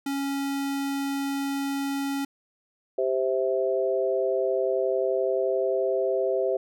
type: tone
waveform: square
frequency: 277.2 Hz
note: C#4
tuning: in tune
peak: -27 dBFS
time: 0.06-2.25 s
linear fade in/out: 5 ms
type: chord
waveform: sine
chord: C major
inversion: second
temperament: equal with one note detuned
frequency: 392 / 523.3 / 655.1 Hz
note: G4 / C5 / E5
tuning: 0 / 0 / -11 cents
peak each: -26 / -26 / -28 dBFS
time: 2.98-6.57 s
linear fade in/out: 5 ms
effects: none

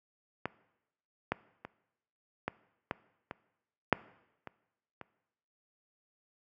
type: clicks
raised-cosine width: 0.5 ms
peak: -17 / -14 / -26 / -17 / -17 / -24 / -6 / -27 / -28 dBFS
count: 9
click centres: 0.456 / 1.32 / 1.65 / 2.48 / 2.911 / 3.311 / 3.927 / 4.473 / 5.013 s
effects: noise-tail reverb RT60 0.9 s tail -20 dB re dry + high-pass 100 Hz 12 dB/octave

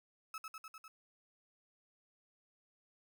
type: tone with echo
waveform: 35% pulse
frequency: 1297 Hz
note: E6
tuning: 28 cents flat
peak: -40 dBFS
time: 0.34-0.38 s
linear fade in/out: 2 ms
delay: 100 ms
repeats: 5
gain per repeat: -2 dB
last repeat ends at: 0.88 s
effects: none

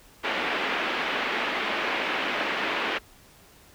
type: band-pass noise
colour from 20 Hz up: white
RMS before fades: -28 dBFS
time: 0.23-2.99 s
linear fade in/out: 20 ms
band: 230 to 2800 Hz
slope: 24 dB/octave
effects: pink hiss -54 dBFS RMS until 3.74 s

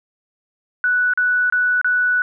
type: tone with dropouts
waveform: sine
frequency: 1480 Hz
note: F#6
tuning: in tune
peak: -14 dBFS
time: 0.84-2.22 s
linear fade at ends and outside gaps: 1 ms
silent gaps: 1.136-1.175 / 1.5-1.524 / 1.814-1.845 s
effects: none

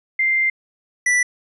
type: tone pair in turn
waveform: sine / square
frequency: 2093 / 1970.5 Hz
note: C7 / B6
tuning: 0 / -4 cents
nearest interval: minor second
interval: 104 cents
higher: first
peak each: -15 dBFS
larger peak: neither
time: 0.19-0.5 / 1.06-1.23 s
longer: first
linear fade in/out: 5 ms
effects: resampled to 24000 Hz

